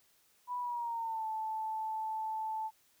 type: tone with pitch glide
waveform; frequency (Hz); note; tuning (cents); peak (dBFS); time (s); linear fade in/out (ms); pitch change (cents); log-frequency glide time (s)
sine; 984 to 876.6; B5 to A5; -7 to -7; -34; 0.47-2.71; 50; -200; 0.59-1.26
effects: white hiss -69 dBFS RMS until 3 s